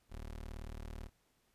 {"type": "tone", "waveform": "25% pulse", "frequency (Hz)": 38.13, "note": "D#1", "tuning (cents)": -34, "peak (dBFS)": -40, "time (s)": [0.09, 1.1], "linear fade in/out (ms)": 50, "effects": ["pink hiss -75 dBFS RMS until 1.54 s", "resampled to 32000 Hz"]}